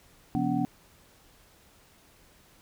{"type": "tone cluster", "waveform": "sine", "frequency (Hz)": [132.2, 173.5, 244.9, 285.9, 750], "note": ["C3", "F3", "B3", "D4", "F#5"], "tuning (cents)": [18, -11, -14, -46, 23], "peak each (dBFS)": [-35, -32, -29, -29, -33], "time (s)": [0.35, 0.65], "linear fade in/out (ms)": 0, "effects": ["pink hiss -59 dBFS RMS until 2.61 s"]}